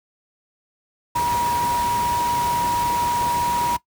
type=tone in noise; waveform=sine; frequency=958 Hz; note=A#5; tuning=47 cents sharp; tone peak=-18 dBFS; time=1.15-3.77 s; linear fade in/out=10 ms; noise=pink; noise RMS=-29 dBFS; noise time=1.15-3.77 s; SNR=+8 dB; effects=noise-tail reverb RT60 0.1 s tail -18 dB re dry + high-pass 60 Hz 12 dB/octave